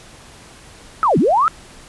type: linear two-way sweep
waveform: sine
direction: down then up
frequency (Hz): 1353 to 135.3 to 1353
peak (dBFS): -11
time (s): 1.03-1.48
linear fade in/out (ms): 0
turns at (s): 1.18
effects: pink hiss -42 dBFS RMS until 1.88 s + resampled to 24000 Hz